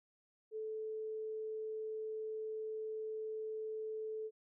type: tone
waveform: sine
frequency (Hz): 436.2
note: A4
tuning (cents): -15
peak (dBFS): -39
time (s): 0.51-4.31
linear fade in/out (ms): 50
effects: none